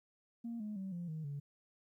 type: tone with pitch steps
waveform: sine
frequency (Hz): 233.1 / 211.3 / 191.54 / 173.62 / 157.38 / 142.66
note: A#3 / G#3 / G3 / F3 / D#3 / D3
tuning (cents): 0 / +30 / -40 / -10 / +20 / -50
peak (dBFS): -38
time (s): 0.44-1.4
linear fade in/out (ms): 10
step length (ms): 160
effects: tanh soft clip ceiling -36 dBFS + 13-bit